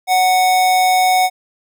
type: tone with amplitude modulation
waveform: square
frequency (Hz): 740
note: F#5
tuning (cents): 0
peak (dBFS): -10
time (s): 0.07-1.3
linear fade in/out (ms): 50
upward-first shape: sine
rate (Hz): 178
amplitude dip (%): 30
effects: none